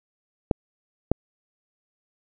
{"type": "clicks", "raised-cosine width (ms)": 2, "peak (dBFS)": -5, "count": 2, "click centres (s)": [0.512, 1.116], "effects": []}